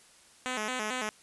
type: tone with vibrato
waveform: 5% pulse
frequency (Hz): 233.1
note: A#3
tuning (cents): 0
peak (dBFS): -20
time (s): 0.46-1.09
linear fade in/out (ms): 0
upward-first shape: square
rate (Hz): 4.5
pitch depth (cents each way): 150
effects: white hiss -58 dBFS RMS until 1.22 s + resampled to 24000 Hz